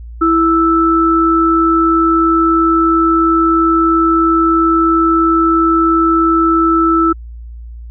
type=tone pair together; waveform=sine; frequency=329.6 / 1318.5 Hz; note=E4 / E6; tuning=0 / 0 cents; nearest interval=2 octaves; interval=2400 cents; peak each=-11 dBFS; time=0.21-7.13 s; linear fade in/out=10 ms; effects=added 58 Hz sine -27 dBFS peak until 7.9 s

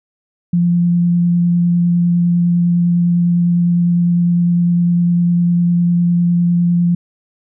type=tone with vibrato; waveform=sine; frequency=173.5 Hz; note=F3; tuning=11 cents flat; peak=-10 dBFS; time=0.53-6.95 s; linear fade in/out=5 ms; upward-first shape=sine; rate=9.9 Hz; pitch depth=9 cents each way; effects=none

